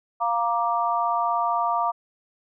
sine chord, Bb major, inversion second, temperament equal with one note detuned, 698.5 / 938.8 / 1174.7 Hz, F5 / Bb5 / D6, 0 / +12 / 0 cents, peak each -25 dBFS, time 0.2-1.92 s, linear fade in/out 20 ms, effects none

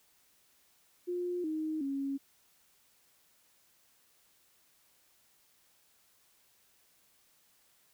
sine tone with pitch steps, 355.1 / 312.7 / 275.4 Hz, F4 / D#4 / C#4, +29 / +9 / -11 cents, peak -32 dBFS, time 1.07-2.18 s, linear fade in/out 20 ms, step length 370 ms, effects white hiss -68 dBFS RMS until 7.93 s

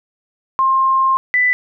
sine tone pair in turn, 1061 / 1990.2 Hz, C6 / B6, +24 / +13 cents, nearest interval major seventh, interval 1089 cents, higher second, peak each -11 dBFS, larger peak neither, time 0.59-1.17 / 1.34-1.53 s, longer first, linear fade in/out 0 ms, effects none

